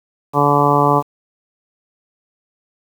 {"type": "harmonic tone", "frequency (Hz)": 144.3, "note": "D3", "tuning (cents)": -30, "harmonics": [1, 2, 3, 4, 5, 6, 7, 8], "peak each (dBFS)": [-19, -20, -19, -21, -20, -18, -18, -18], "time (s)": [0.33, 1.03], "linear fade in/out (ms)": 50, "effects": ["7-bit"]}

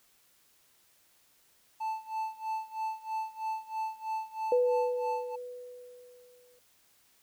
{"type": "tone with tremolo", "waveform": "triangle", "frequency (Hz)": 880, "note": "A5", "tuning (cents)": 0, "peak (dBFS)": -28, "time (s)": [1.8, 5.36], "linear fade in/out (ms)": 10, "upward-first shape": "sine", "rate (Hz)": 3.1, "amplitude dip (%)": 90}
{"type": "tone with exponential decay", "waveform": "sine", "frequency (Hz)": 493.9, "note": "B4", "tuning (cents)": 0, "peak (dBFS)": -21, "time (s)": [4.52, 6.59], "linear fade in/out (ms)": 2, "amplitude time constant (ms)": 450}
{"effects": ["white hiss -66 dBFS RMS until 7.22 s"]}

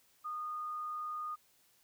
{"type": "tone", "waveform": "sine", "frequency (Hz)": 1228, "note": "D#6", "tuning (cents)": -23, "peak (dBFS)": -37, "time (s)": [0.24, 1.36], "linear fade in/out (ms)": 20, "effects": ["white hiss -69 dBFS RMS until 1.83 s"]}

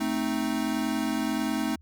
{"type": "chord", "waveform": "square", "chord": "A diminished", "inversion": "none", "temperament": "equal", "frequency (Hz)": [220, 261.6, 311.1], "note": ["A3", "C4", "Eb4"], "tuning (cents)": [0, 0, 0], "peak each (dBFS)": -31, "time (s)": [0, 1.76], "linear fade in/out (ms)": 10, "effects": ["added 76 Hz sine -51 dBFS peak until 1.81 s"]}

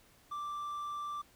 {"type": "tone", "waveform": "triangle", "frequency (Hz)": 1174.7, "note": "D6", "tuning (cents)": 0, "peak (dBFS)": -35, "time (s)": [0.31, 1.22], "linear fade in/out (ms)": 10, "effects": ["pink hiss -64 dBFS RMS until 1.35 s"]}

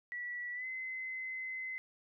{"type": "tone with pitch glide", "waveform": "sine", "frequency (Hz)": [1948, 2048], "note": ["B6", "C7"], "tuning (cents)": [-24, -38], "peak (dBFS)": -38, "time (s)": [0.12, 1.78], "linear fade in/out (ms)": 0, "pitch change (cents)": 86, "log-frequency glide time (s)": [0.54, 0.66], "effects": []}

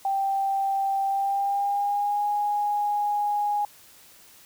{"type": "tone with pitch glide", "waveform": "sine", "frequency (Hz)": [784, 826.3], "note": ["G5", "G#5"], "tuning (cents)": [0, -9], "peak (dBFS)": -22, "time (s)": [0.05, 3.65], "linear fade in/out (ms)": 2, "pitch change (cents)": 91, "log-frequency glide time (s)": [1.06, 2.26], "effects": ["white hiss -52 dBFS RMS until 4.45 s"]}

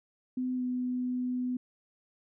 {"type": "tone with pitch glide", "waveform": "sine", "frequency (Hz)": [253.9, 250.3], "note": ["B3", "B3"], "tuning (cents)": [48, 23], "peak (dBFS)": -29, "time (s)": [0.37, 1.57], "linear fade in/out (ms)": 5, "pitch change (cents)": -25, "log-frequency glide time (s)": [0.55, 0.62], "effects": []}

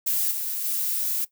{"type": "noise with level steps", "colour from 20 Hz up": "violet", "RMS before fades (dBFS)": [-24, -29, -26], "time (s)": [0.06, 1.25], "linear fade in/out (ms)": 10, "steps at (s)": [0.31, 0.64], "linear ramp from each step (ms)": 5, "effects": ["noise-tail reverb RT60 0.1 s tail -17 dB re dry"]}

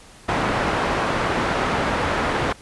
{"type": "low-pass noise", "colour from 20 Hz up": "white", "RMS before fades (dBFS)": -22, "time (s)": [0.28, 2.53], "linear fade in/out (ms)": 10, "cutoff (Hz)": 1300, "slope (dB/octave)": 12, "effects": ["pink hiss -46 dBFS RMS until 2.61 s", "resampled to 24000 Hz"]}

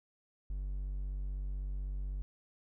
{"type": "tone", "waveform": "triangle", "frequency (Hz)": 48, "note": "G1", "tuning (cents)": -36, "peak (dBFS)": -33, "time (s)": [0.5, 2.22], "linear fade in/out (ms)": 0, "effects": []}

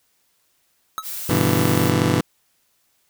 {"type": "tone with exponential decay", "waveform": "square", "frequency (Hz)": 1289, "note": "E6", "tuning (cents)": -39, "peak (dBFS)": -20, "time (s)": [0.98, 1.06], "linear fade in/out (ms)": 0, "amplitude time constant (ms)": 17}
{"type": "noise", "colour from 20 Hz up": "blue", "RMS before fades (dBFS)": -30, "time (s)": [1.02, 1.93], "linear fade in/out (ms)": 50}
{"type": "chord", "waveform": "20% pulse", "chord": "E minor seventh", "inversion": "first", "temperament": "just", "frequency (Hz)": [98.89, 123.61, 148.33, 164.81], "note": ["G2", "B2", "D3", "E3"], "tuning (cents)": [16, 2, 18, 0], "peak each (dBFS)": [-18, -16, -20, -17], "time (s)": [1.29, 2.21], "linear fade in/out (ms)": 5}
{"effects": ["white hiss -65 dBFS RMS until 3.09 s"]}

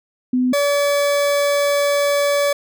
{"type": "tone pair in turn", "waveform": ["sine", "40% pulse"], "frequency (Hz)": [252, 572.5], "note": ["B3", "D5"], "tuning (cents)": [35, -44], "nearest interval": "octave + major second", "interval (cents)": 1421, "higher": "second", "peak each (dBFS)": [-14, -14], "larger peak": "neither", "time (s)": [[0.33, 0.53], [0.53, 2.53]], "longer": "second", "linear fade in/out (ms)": 5, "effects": []}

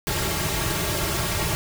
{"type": "noise with comb filter", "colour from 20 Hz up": "pink", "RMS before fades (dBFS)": -25, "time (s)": [0.07, 1.55], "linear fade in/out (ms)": 0, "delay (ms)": 4, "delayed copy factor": -0.95, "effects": []}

